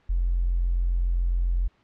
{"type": "tone with tanh clipping", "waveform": "triangle", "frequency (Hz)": 43.65, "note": "F1", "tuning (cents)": 0, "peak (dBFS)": -20, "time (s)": [0.09, 1.68], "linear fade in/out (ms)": 10, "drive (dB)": 2, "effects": ["pink hiss -64 dBFS RMS until 1.83 s", "low-pass 3000 Hz 12 dB/octave"]}